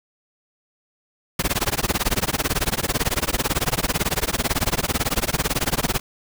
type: noise with tremolo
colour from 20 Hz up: pink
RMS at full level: -19 dBFS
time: 1.39-6 s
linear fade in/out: 5 ms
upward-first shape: sine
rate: 18 Hz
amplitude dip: 100%
effects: none